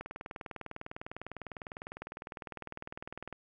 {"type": "click train", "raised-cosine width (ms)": 0.5, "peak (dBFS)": -26, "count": 67, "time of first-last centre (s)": [0.01, 3.327], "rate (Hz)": 19.9, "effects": []}